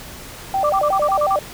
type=tone with vibrato; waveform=sine; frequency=680 Hz; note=F5; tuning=46 cents flat; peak=-16 dBFS; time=0.54-1.39 s; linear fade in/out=2 ms; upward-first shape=square; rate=5.5 Hz; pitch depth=230 cents each way
type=tone bursts; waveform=sine; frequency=1174.7 Hz; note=D6; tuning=in tune; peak=-17 dBFS; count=8; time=0.64-1.361 s; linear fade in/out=5 ms; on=56 ms; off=39 ms
effects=pink hiss -36 dBFS RMS until 1.53 s